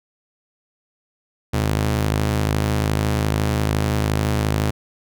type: ring-modulated tone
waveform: sawtooth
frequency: 105.7 Hz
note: G#2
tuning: 31 cents sharp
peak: -11 dBFS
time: 1.53-4.71 s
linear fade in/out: 10 ms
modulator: 25.8 Hz
effects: none